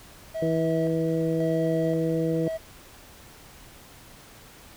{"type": "tone with tremolo", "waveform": "triangle", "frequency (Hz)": 646, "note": "E5", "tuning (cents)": -35, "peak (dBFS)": -26, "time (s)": [0.34, 2.58], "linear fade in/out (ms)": 20, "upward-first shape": "square", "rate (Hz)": 0.94, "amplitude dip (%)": 55}
{"type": "harmonic tone", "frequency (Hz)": 162.8, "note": "E3", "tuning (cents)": -21, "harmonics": [1, 2, 3], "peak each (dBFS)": [-27, -27, -27], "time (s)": [0.42, 2.48], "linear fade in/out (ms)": 2}
{"effects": ["pink hiss -49 dBFS RMS until 4.76 s"]}